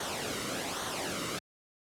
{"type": "noise with flanger", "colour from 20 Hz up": "pink", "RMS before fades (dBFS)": -35, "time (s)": [0, 1.39], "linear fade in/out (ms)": 5, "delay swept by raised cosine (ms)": [0.39, 1.22], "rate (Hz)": 1.2, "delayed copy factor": -0.6, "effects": ["high-pass 100 Hz 12 dB/octave", "low-pass 10000 Hz 12 dB/octave"]}